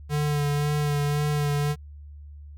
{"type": "tone with vibrato", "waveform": "square", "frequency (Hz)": 146.83, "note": "D3", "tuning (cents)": 0, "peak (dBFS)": -23, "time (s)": [0.09, 1.76], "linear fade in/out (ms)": 50, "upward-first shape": "sine", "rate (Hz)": 1.9, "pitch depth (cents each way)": 22, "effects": ["added 73 Hz sine -40 dBFS peak until 2.57 s"]}